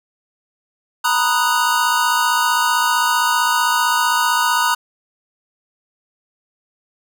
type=chord; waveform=square; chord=B major seventh; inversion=third; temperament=equal; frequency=932.3 / 987.8 / 1244.5 / 1480 Hz; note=A#5 / B5 / D#6 / F#6; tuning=0 / 0 / 0 / 0 cents; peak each=-21 dBFS; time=1.04-4.75 s; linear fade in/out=10 ms; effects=none

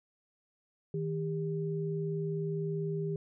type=tone pair together; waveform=sine; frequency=158.62 / 399.7 Hz; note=D#3 / G4; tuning=+34 / +34 cents; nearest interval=octave + major third; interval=1600 cents; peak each=-33 / -35 dBFS; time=0.94-3.16 s; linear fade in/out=2 ms; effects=none

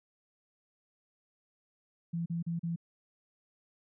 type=tone bursts; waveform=sine; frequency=168.5 Hz; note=E3; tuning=38 cents sharp; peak=-31 dBFS; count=4; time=2.13-2.761 s; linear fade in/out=10 ms; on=130 ms; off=37 ms; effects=none

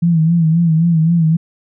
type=tone with vibrato; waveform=sine; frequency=164.81 Hz; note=E3; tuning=in tune; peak=-9 dBFS; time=0.02-1.37 s; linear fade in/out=10 ms; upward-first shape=sine; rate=3.8 Hz; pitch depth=75 cents each way; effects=none

